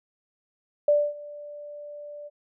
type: tone with ADSR envelope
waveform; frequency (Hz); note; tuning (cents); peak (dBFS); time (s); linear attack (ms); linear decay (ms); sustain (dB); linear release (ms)
sine; 587.3; D5; 0; -15; 0.88-2.3; 4; 250; -22; 32
effects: none